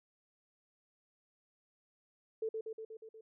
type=tone with echo; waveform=sine; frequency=442.2 Hz; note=A4; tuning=9 cents sharp; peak=-33 dBFS; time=2.42-2.49 s; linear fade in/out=5 ms; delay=120 ms; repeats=6; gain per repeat=-3 dB; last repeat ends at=3.21 s; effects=none